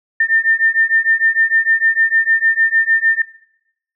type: beating tone pair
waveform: sine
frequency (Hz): 1800 / 1806.6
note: A6 / A6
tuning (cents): +39 / +45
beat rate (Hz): 6.6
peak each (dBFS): -15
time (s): 0.2-3.22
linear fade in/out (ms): 5
effects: noise-tail reverb RT60 0.8 s tail -19 dB re dry